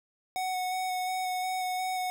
square tone with vibrato, 740 Hz, F#5, in tune, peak -30 dBFS, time 0.36-2.1 s, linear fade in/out 0 ms, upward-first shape square, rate 2.8 Hz, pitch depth 11 cents each way, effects none

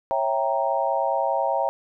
sine chord, C# diminished seventh, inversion none, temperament equal with one note detuned, 549.3 / 659.3 / 784 / 932.3 Hz, C#5 / E5 / G5 / Bb5, -16 / 0 / 0 / 0 cents, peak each -26 dBFS, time 0.11-1.69 s, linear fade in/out 0 ms, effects none

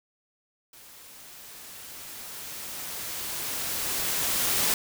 white noise with level ramp, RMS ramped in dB -50 to -24 dBFS, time 0.73-4.74 s, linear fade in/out 2 ms, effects none

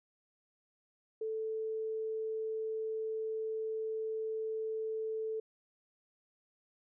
sine tone, 440 Hz, A4, in tune, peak -34 dBFS, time 1.21-5.4 s, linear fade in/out 5 ms, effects none

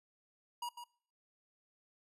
square tone with echo, 957 Hz, A#5, 45 cents sharp, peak -38 dBFS, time 0.62-0.69 s, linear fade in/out 5 ms, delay 150 ms, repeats 1, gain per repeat -8 dB, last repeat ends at 0.84 s, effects noise-tail reverb RT60 0.5 s tail -21 dB re dry + resampled to 32000 Hz

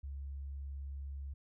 sine tone, 69.3 Hz, C#2, in tune, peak -40 dBFS, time 0.03-1.34 s, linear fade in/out 10 ms, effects none

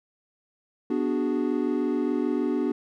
triangle chord, G# half-diminished seventh, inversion first, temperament equal, 246.9 / 293.7 / 370 / 415.3 Hz, B3 / D4 / F#4 / G#4, 0 / 0 / 0 / 0 cents, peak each -26 / -25 / -27 / -31 dBFS, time 0.9-2.72 s, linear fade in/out 5 ms, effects none

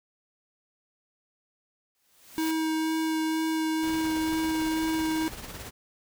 white noise with exponential growth, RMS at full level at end -36 dBFS, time 1.95-2.51 s, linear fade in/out 1 ms, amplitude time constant 120 ms
square tone with vibrato, 318.3 Hz, D#4, 39 cents sharp, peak -26 dBFS, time 2.38-5.28 s, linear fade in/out 0 ms, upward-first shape sine, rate 2.1 Hz, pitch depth 9 cents each way
pink noise with tremolo, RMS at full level -39 dBFS, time 3.82-5.71 s, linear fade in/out 20 ms, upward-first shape sine, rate 18 Hz, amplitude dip 45%
effects none

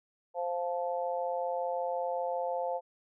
harmonic tone, 174.61 Hz, F3, in tune, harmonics 3 / 4 / 5, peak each -33 / -35 / -37 dBFS, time 0.34-2.81 s, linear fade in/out 50 ms, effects none

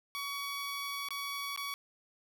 15% pulse tone with dropouts, 1128 Hz, C#6, 30 cents sharp, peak -30 dBFS, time 0.15-1.74 s, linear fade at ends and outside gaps 0 ms, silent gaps 1.087-1.106 / 1.562-1.575 s, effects none

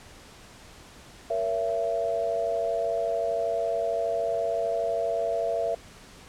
sine chord, A# diminished, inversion none, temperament just, 466.2 / 559.4 / 671.3 Hz, A#4 / C#5 / E5, 0 / +16 / +31 cents, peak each -31 / -32 / -26 dBFS, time 1.3-5.75 s, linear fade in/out 5 ms, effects pink hiss -49 dBFS RMS until 6.28 s + low-pass 9000 Hz 12 dB/octave

